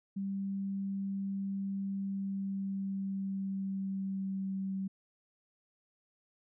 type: tone with pitch glide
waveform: sine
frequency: 196 to 192.41 Hz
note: G3 to G3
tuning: 0 to -32 cents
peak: -33 dBFS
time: 0.16-4.88 s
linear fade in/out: 10 ms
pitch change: -32 cents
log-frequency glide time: 1.98-4.73 s
effects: none